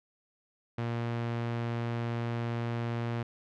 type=tone with low-pass filter; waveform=sawtooth; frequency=117.5 Hz; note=A#2; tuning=14 cents sharp; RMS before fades=-33 dBFS; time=0.78-3.23 s; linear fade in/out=5 ms; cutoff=2900 Hz; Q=0.73; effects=none